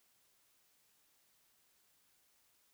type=silence; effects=white hiss -73 dBFS RMS until 2.73 s